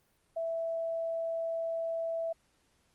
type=tone; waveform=sine; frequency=660 Hz; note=E5; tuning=2 cents sharp; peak=-31 dBFS; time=0.36-2.33 s; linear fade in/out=10 ms; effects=pink hiss -71 dBFS RMS until 2.94 s + Opus 32 kbps